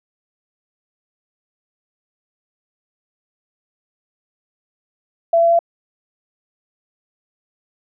sine tone with pitch steps, 671 / 674.9 / 678.8 Hz, E5 / E5 / F5, +31 / +41 / -49 cents, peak -10 dBFS, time 5.33-5.591 s, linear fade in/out 5 ms, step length 87 ms, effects none

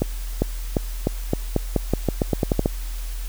accelerating click train, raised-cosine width 2 ms, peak -5 dBFS, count 15, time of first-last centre 0.02-2.659 s, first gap 400 ms, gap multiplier 0.87, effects added 41 Hz sine -26 dBFS peak until 3.28 s + white hiss -41 dBFS RMS until 3.28 s

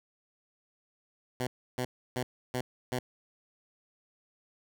10% pulse tone bursts, 125.8 Hz, B2, 32 cents sharp, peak -22 dBFS, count 5, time 1.4-2.99 s, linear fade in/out 2 ms, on 70 ms, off 310 ms, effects none

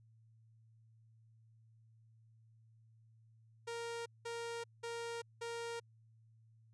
sawtooth tone bursts, 466.2 Hz, A#4, in tune, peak -37 dBFS, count 4, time 3.67-5.8 s, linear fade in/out 10 ms, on 390 ms, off 190 ms, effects added 112 Hz sine -63 dBFS peak until 6.73 s + resampled to 22050 Hz

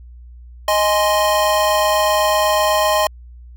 square chord, Ab major, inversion second, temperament equal, 622.3 / 830.6 / 1046.5 Hz, Eb5 / Ab5 / C6, 0 / 0 / 0 cents, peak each -17 / -21 / -19 dBFS, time 0.68-3.07 s, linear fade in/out 2 ms, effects added 60 Hz sine -36 dBFS peak until 3.56 s

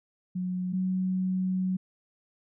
sine tone pair in turn, 182.4 / 185.91 Hz, F#3 / F#3, -24 / +9 cents, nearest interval unison, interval 33 cents, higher second, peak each -28 / -25 dBFS, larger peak second, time 0.35-0.73 / 0.73-1.77 s, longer second, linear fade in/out 10 ms, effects none

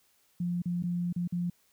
sine tone with dropouts, 175.1 Hz, F3, 5 cents sharp, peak -28 dBFS, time 0.4-1.5 s, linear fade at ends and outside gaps 5 ms, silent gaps 0.62-0.656 / 0.826-0.836 / 1.127-1.161 / 1.276-1.323 s, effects white hiss -68 dBFS RMS until 1.72 s

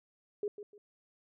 sine tone with echo, 412.8 Hz, G#4, 10 cents flat, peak -31 dBFS, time 0.43-0.48 s, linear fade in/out 2 ms, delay 150 ms, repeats 2, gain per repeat -11 dB, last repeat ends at 0.78 s, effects none

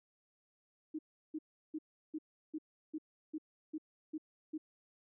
sine tone bursts, 311.1 Hz, D#4, in tune, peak -37 dBFS, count 10, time 0.94-4.58 s, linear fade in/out 10 ms, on 49 ms, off 350 ms, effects none

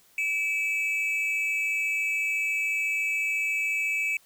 triangle tone pair together, 2311 / 2597 Hz, D7 / E7, -28 / -26 cents, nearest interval major second, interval 202 cents, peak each -26 dBFS, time 0.18-4.17 s, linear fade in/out 2 ms, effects white hiss -60 dBFS RMS until 4.25 s

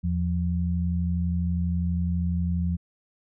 sine tone pair together, 82.4 / 174.61 Hz, E2 / F3, 0 / 0 cents, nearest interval octave + minor second, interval 1300 cents, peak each -25 / -26 dBFS, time 0.03-2.77 s, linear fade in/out 20 ms, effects none

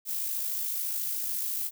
violet noise with amplitude modulation, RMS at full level -30 dBFS, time 0.05-1.71 s, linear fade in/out 50 ms, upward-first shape sine, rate 54 Hz, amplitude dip 35%, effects none

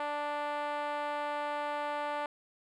5% pulse tone with band-pass filter, 293.7 Hz, D4, in tune, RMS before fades -35 dBFS, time 0-2.26 s, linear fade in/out 2 ms, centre 760 Hz, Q 2.2, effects none

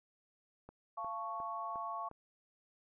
click train, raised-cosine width 1 ms, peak -37 dBFS, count 5, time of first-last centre 0.69-2.113 s, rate 2.81 Hz
sine chord, F augmented, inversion none, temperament equal with one note detuned, 688.4 / 880 / 1108.7 Hz, F5 / A5 / C#6, -25 / 0 / 0 cents, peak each -44 / -45 / -40 dBFS, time 0.97-2.09 s, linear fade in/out 10 ms
effects none

